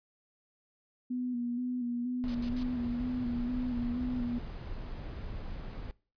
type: tone with vibrato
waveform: sine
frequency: 244.9 Hz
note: B3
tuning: 14 cents flat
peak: -31 dBFS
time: 1.1-4.39 s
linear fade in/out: 10 ms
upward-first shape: square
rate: 2.1 Hz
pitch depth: 31 cents each way
type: noise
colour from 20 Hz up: brown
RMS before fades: -40 dBFS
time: 2.24-5.91 s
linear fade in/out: 0 ms
type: noise bursts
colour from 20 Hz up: blue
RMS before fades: -41 dBFS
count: 3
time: 2.28-2.631 s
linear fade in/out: 2 ms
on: 67 ms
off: 75 ms
effects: noise-tail reverb RT60 0.4 s tail -23 dB re dry + resampled to 11025 Hz